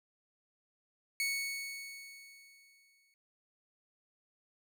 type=tone with exponential decay; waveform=sawtooth; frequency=2217 Hz; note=C#7; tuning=in tune; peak=-27 dBFS; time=1.2-3.14 s; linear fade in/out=1 ms; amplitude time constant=420 ms; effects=none